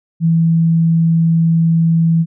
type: tone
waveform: sine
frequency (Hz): 164.81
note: E3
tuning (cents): 0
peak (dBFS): -9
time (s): 0.2-2.26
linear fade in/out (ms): 50
effects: none